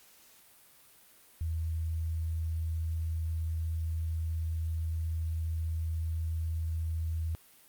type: tone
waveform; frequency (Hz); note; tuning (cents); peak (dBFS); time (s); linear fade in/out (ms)
sine; 81.1; E2; -28; -30; 1.41-7.35; 0
effects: white hiss -59 dBFS RMS until 7.68 s + Opus 48 kbps